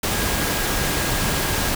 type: tone in noise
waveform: sine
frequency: 1634 Hz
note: G#6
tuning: 29 cents flat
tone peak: -32 dBFS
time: 0.13-1.69 s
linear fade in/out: 5 ms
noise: pink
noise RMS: -22 dBFS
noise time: 0.03-1.75 s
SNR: -13 dB
effects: none